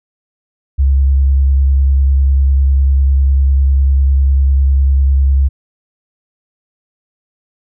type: tone with vibrato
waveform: sine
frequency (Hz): 68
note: C#2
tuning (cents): -33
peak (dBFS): -7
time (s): 0.78-5.49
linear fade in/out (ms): 20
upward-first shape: sine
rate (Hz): 10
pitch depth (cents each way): 21
effects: none